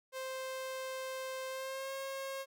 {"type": "tone with pitch glide", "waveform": "sawtooth", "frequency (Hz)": [523.3, 540.2], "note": ["C5", "C#5"], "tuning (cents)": [0, -45], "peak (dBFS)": -35, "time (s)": [0.12, 2.46], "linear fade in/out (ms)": 50, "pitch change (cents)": 55, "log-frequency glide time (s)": [1.49, 1.93], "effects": []}